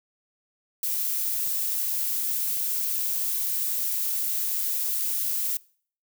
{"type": "noise", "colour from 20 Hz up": "violet", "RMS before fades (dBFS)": -27, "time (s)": [0.83, 5.57], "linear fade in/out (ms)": 2, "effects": ["noise-tail reverb RT60 0.5 s tail -23 dB re dry"]}